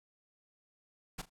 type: noise with echo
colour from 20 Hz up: pink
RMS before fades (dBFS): -40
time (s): 1.18-1.22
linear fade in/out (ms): 10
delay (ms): 39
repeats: 2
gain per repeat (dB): -15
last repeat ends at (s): 1.298
effects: low-pass 12000 Hz 12 dB/octave